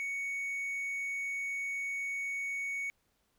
triangle tone, 2228 Hz, C#7, 8 cents sharp, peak -32 dBFS, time 0-2.9 s, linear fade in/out 0 ms, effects pink hiss -75 dBFS RMS until 3.38 s

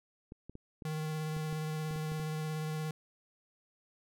clicks, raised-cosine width 3 ms, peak -33 dBFS, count 10, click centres 0.321 / 0.496 / 0.554 / 0.822 / 1.366 / 1.527 / 1.91 / 1.96 / 2.119 / 2.198 s
square tone with vibrato, 155.56 Hz, D#3, in tune, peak -35 dBFS, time 0.85-2.91 s, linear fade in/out 2 ms, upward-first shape sine, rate 17 Hz, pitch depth 15 cents each way
effects none

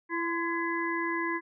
harmonic tone with a mistuned harmonic, 335.6 Hz, E4, 31 cents sharp, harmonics 1 / 3 / 5 / 6, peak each -32 / -33 / -35 / -35 dBFS, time 0.09-1.41 s, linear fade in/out 50 ms, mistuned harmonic 3, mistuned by +32 cents, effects none

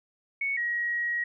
sine tone pair in turn, 2217 / 1899.2 Hz, C#7 / A#6, 0 / +32 cents, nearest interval minor third, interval 268 cents, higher first, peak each -26 dBFS, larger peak neither, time 0.41-0.57 / 0.57-1.24 s, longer second, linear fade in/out 5 ms, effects none

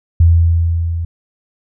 sine tone with level ramp, 83.8 Hz, E2, 29 cents sharp, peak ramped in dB -4 to -17 dBFS, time 0.2-1.05 s, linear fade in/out 5 ms, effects none

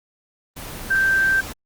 sine tone in noise, 1565 Hz, G6, 3 cents flat, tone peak -15 dBFS, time 0.9-1.41 s, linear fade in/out 10 ms, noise pink, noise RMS -33 dBFS, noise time 0.56-1.53 s, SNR +15 dB, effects Opus 24 kbps

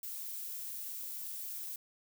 violet noise, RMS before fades -42 dBFS, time 0.03-1.76 s, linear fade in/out 2 ms, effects none

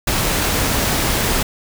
pink noise, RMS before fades -18 dBFS, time 0.07-1.43 s, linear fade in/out 5 ms, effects none

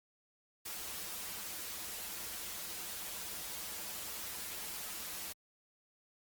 white noise with comb filter, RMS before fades -43 dBFS, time 0.65-5.33 s, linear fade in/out 10 ms, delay 7.5 ms, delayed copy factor -1, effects Opus 48 kbps

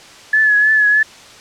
sine tone with vibrato, 1712 Hz, A6, 48 cents flat, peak -9 dBFS, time 0.33-1.03 s, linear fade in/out 5 ms, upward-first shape triangle, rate 3.2 Hz, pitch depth 46 cents each way, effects white hiss -39 dBFS RMS until 1.4 s + low-pass 6000 Hz 12 dB/octave

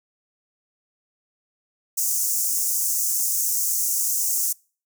pink high-pass noise, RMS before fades -23 dBFS, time 1.97-4.53 s, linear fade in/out 10 ms, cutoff 6000 Hz, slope 48 dB/octave, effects noise-tail reverb RT60 0.4 s tail -26 dB re dry

